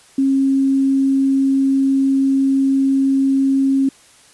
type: tone with quantisation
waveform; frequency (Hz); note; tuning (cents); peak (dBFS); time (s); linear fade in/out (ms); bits
sine; 270.6; C#4; -42; -12; 0.18-3.89; 5; 7
effects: white hiss -48 dBFS RMS until 4.33 s + resampled to 24000 Hz